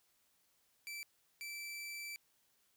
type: tone bursts at uneven times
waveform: sawtooth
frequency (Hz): 2328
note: D7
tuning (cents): -16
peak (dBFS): -40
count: 2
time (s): 0.87-1.03 / 1.41-2.16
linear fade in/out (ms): 0
effects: white hiss -75 dBFS RMS until 2.76 s